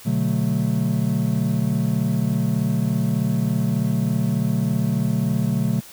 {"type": "chord", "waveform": "triangle", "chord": "B minor seventh", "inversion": "none", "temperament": "equal", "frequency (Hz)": [123.47, 146.83, 185, 220], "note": ["B2", "D3", "F#3", "A3"], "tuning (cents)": [0, 0, 0, 0], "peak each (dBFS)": -22, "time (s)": [0.05, 5.81], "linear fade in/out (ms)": 20, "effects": ["white hiss -43 dBFS RMS until 5.92 s"]}